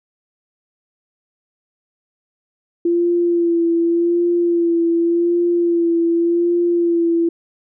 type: tone with vibrato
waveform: sine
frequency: 341.2 Hz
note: F4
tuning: 40 cents flat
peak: -13 dBFS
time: 2.85-7.29 s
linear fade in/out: 5 ms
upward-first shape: sine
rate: 0.87 Hz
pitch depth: 28 cents each way
effects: none